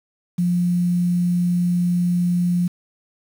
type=tone with quantisation; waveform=sine; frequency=176.2 Hz; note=F3; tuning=16 cents sharp; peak=-16 dBFS; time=0.38-2.68 s; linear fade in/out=10 ms; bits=7; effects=none